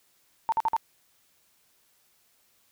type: tone bursts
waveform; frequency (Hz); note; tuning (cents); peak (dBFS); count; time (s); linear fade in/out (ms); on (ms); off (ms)
sine; 900; A5; +39; -21; 4; 0.49-0.765; 0; 32; 49
effects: white hiss -66 dBFS RMS until 2.71 s